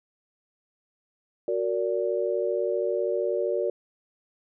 sine chord, Gb augmented, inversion none, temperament just, 370 / 462.5 / 578.1 Hz, Gb4 / Bb4 / D5, 0 / -14 / -27 cents, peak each -28 dBFS, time 1.48-3.7 s, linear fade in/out 2 ms, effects none

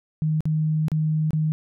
sine tone with dropouts, 155.56 Hz, D#3, in tune, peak -19 dBFS, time 0.22-1.52 s, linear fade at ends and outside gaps 0 ms, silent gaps 0.406-0.455 / 0.883-0.917 / 1.307-1.332 s, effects none

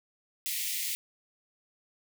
white high-pass noise, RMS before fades -33 dBFS, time 0.46-0.95 s, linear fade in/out 0 ms, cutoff 1900 Hz, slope 96 dB/octave, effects none

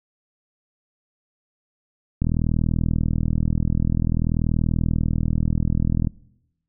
click train, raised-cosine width 5 ms, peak -9 dBFS, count 157, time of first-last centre 2.22-6.072 s, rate 40.5 Hz, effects noise-tail reverb RT60 0.9 s tail -22 dB re dry

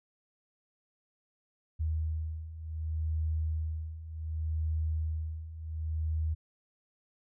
sine beating tone pair, 78.6 / 79.27 Hz, D#2 / D#2, +18 / +33 cents, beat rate 0.67 Hz, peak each -36 / -32 dBFS, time 1.79-6.35 s, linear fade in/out 20 ms, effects none

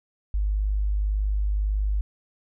sine tone, 50.9 Hz, G#1, 34 cents flat, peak -21 dBFS, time 0.34-2.01 s, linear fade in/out 0 ms, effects none

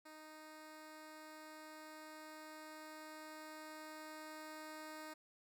10% pulse tone with level ramp, 310.1 Hz, D#4, 6 cents flat, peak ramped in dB -46 to -40 dBFS, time 0.05-5.14 s, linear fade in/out 10 ms, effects none

